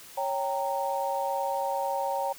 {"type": "chord", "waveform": "sine", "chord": "G diminished", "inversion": "second", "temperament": "equal with one note detuned", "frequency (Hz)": [554.4, 784, 925.9], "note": ["Db5", "G5", "Bb5"], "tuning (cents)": [0, 0, -12], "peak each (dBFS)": -31, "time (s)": [0.17, 2.33], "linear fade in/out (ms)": 10, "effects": ["white hiss -48 dBFS RMS until 2.38 s"]}